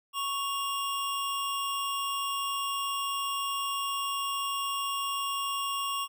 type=tone pair together; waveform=square; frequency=1108.7 / 2803 Hz; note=C#6 / F7; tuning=0 / +6 cents; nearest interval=octave + major third; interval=1606 cents; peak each=-32 / -35 dBFS; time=0.13-6.08 s; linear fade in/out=50 ms; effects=none